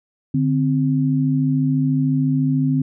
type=tone pair together; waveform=sine; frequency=147.67 / 261.6 Hz; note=D3 / C4; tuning=+10 / 0 cents; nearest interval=minor seventh; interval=990 cents; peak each=-18 dBFS; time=0.34-2.82 s; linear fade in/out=5 ms; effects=none